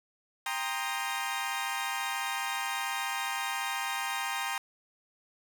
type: chord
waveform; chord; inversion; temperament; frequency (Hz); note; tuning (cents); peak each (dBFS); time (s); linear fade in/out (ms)
20% pulse; C minor seventh; second; equal with one note detuned; 793.6 / 932.3 / 1046.5 / 1244.5; G5 / Bb5 / C6 / Eb6; +21 / 0 / 0 / 0; -31 / -31 / -33 / -34; 0.46-4.58; 2
effects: none